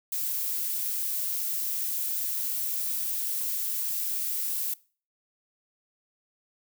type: noise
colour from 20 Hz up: violet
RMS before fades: -30 dBFS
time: 0.12-4.74 s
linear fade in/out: 5 ms
effects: noise-tail reverb RT60 0.4 s tail -22 dB re dry